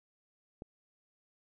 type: click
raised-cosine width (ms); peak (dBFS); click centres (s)
2; -30; 0.621
effects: none